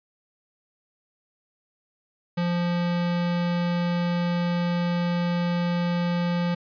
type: tone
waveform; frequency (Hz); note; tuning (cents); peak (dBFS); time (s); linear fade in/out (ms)
square; 174.2; F3; -4; -23; 2.37-6.55; 10
effects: resampled to 11025 Hz